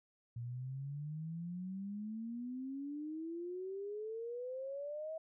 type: exponential sweep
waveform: sine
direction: up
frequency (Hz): 116.54 to 648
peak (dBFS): -40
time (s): 0.36-5.18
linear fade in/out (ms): 5
effects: none